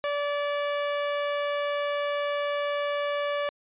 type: tone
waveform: sawtooth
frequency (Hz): 578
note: D5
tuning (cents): -28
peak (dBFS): -22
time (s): 0.04-3.49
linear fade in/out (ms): 0
effects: resampled to 8000 Hz